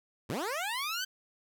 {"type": "linear sweep", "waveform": "15% pulse", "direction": "up", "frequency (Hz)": [83.8, 1568], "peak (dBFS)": -26, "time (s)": [0.29, 1.05], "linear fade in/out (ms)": 10, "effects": []}